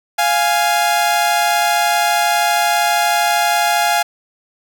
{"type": "tone pair together", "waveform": "sawtooth", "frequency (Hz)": [698, 830.6], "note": ["F5", "G#5"], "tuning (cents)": [-1, 0], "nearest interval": "minor third", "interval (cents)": 301, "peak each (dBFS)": -12, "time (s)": [0.18, 4.03], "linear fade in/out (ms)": 10, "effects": []}